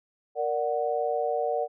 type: chord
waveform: sine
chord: Bb augmented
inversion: none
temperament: equal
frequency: 466.2 / 587.3 / 740 Hz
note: Bb4 / D5 / F#5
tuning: 0 / 0 / 0 cents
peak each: -29 dBFS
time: 0.35-1.68 s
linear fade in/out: 50 ms
effects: none